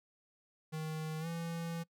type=tone with pitch glide; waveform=square; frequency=157 to 167.3 Hz; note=D#3 to E3; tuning=+16 to +26 cents; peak=-38 dBFS; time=0.72-1.84 s; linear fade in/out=20 ms; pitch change=+110 cents; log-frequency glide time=1.2-1.27 s; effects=noise-tail reverb RT60 0.1 s tail -22 dB re dry